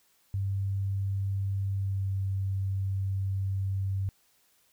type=tone with pitch glide; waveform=sine; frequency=98 to 96.87 Hz; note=G2 to G2; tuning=0 to -20 cents; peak=-27 dBFS; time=0.34-4.09 s; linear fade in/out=0 ms; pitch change=-20 cents; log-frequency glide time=1.74-2.09 s; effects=white hiss -67 dBFS RMS until 4.72 s